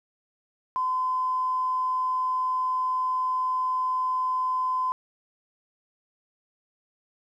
triangle tone with tanh clipping, 1022 Hz, C6, 41 cents flat, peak -23 dBFS, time 0.76-4.92 s, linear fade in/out 0 ms, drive 3 dB, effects none

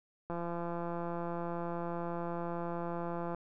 click train, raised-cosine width 1 ms, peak -25 dBFS, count 522, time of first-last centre 0.3-3.347 s, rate 171 Hz, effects none

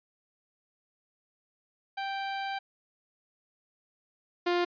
sawtooth tone pair in turn, 784 / 351.3 Hz, G5 / F4, 0 / +10 cents, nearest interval octave + major second, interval 1390 cents, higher first, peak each -28 / -21 dBFS, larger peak second, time 1.97-2.59 / 4.46-4.65 s, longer first, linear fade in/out 10 ms, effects resampled to 11025 Hz

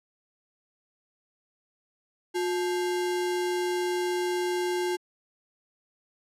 sine tone with sample-and-hold, 358.4 Hz, F4, 45 cents sharp, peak -25 dBFS, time 2.34-4.97 s, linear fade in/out 20 ms, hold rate 1225 Hz, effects low-pass 11000 Hz 12 dB/octave

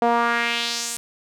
sawtooth tone with band-pass filter sweep, 235.2 Hz, A#3, 16 cents sharp, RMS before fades -22 dBFS, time 0.02-0.97 s, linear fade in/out 0 ms, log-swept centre 660 to 9200 Hz, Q 2.1, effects none

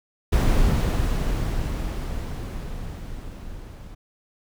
brown noise with level ramp, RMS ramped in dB -17 to -40 dBFS, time 0.32-3.95 s, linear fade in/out 10 ms, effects none

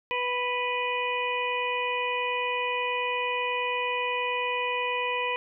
harmonic tone, 493.5 Hz, B4, 1 cent flat, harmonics 1 / 2 / 4 / 5 / 6, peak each -32 / -30 / -35 / -31 / -37 dBFS, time 0.11-5.36 s, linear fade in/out 0 ms, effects none

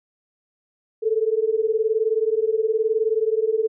sine beating tone pair, 431.7 / 450.7 Hz, A4 / A4, -33 / +42 cents, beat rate 19 Hz, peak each -21 dBFS, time 1.02-3.68 s, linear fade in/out 20 ms, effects none

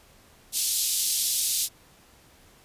white band-pass noise, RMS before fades -26 dBFS, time 0.52-1.69 s, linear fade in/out 50 ms, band 3500 to 13000 Hz, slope 24 dB/octave, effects pink hiss -56 dBFS RMS until 2.64 s + resampled to 32000 Hz

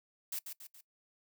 blue noise with echo, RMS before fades -38 dBFS, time 0.32-0.39 s, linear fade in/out 5 ms, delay 140 ms, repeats 3, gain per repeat -6 dB, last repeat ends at 0.81 s, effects noise-tail reverb RT60 0.1 s tail -20 dB re dry

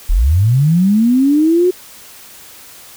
sine linear sweep, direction up, 31.98 to 370 Hz, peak -8 dBFS, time 0.09-1.71 s, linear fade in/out 10 ms, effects white hiss -38 dBFS RMS until 2.96 s

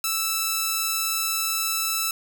5% pulse tone, 1318.5 Hz, E6, in tune, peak -11 dBFS, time 0.04-2.11 s, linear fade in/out 2 ms, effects none

